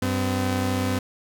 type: tone pair together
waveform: sawtooth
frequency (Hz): 95.5 / 255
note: G2 / C4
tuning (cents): -45 / -44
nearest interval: octave + perfect fourth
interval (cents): 1701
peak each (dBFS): -21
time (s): 0.02-0.99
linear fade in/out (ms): 5
effects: none